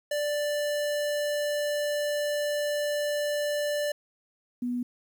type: tone pair in turn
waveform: square / sine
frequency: 588 / 244.9 Hz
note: D5 / B3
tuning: +2 / -14 cents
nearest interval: octave + minor third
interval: 1516 cents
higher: first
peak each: -27 dBFS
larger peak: neither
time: 0.11-3.92 / 4.62-4.83 s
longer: first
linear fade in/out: 5 ms
effects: 10-bit